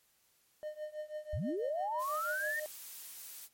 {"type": "tone with tremolo", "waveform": "triangle", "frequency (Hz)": 609, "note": "D#5", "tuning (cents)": -37, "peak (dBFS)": -34, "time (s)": [0.63, 2.66], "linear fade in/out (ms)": 0, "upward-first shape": "triangle", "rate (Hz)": 6.1, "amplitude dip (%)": 95}
{"type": "linear sweep", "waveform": "sine", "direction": "up", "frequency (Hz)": [51.91, 1864.7], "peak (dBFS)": -33, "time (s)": [1.33, 2.6], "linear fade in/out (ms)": 5}
{"type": "noise", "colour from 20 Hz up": "blue", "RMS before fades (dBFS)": -47, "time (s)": [1.98, 3.49], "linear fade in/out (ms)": 50}
{"effects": ["white hiss -71 dBFS RMS until 3.53 s", "MP3 64 kbps"]}